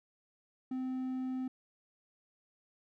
triangle tone, 258.1 Hz, C4, 23 cents flat, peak -32 dBFS, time 0.71-1.48 s, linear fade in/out 5 ms, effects none

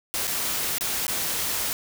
white noise with dropouts, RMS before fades -27 dBFS, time 0.14-1.73 s, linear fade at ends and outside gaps 0 ms, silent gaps 0.271-0.277 / 0.783-0.809 / 1.067-1.08 s, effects none

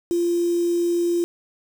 sine tone with quantisation, 344.9 Hz, F4, 22 cents flat, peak -18 dBFS, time 0.11-1.24 s, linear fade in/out 0 ms, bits 6, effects none

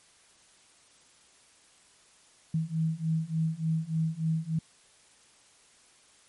sine beating tone pair, 158.9 / 162.3 Hz, D#3 / E3, +37 / -27 cents, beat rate 3.4 Hz, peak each -30 / -29 dBFS, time 2.54-4.59 s, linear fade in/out 5 ms, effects white hiss -60 dBFS RMS until 6.28 s + MP3 48 kbps

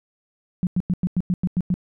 sine tone bursts, 180 Hz, F#3, 47 cents flat, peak -17 dBFS, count 9, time 0.63-1.741 s, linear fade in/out 0 ms, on 39 ms, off 95 ms, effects none

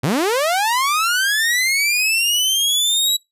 sawtooth linear sweep, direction up, 111.3 to 3909 Hz, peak -12 dBFS, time 0.03-3.17 s, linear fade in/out 10 ms, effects noise-tail reverb RT60 0.2 s tail -25 dB re dry + resampled to 32000 Hz

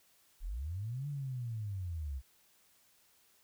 sine linear two-way sweep, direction up then down, 31.94 to 146.83 to 62.6 Hz, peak -36 dBFS, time 0.4-2.22 s, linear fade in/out 50 ms, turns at 1.08 s, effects white hiss -68 dBFS RMS until 3.43 s

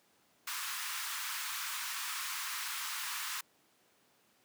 pink high-pass noise, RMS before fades -39 dBFS, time 0.47-3.41 s, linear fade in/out 5 ms, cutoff 1000 Hz, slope 48 dB/octave, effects pink hiss -69 dBFS RMS until 4.44 s + high-pass 200 Hz 12 dB/octave

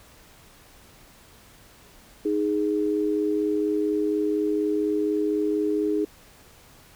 sine tone pair together, 311.1 / 415.3 Hz, D#4 / G#4, 0 / 0 cents, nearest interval perfect fourth, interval 500 cents, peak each -24 dBFS, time 2.25-6.05 s, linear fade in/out 5 ms, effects pink hiss -52 dBFS RMS until 6.95 s

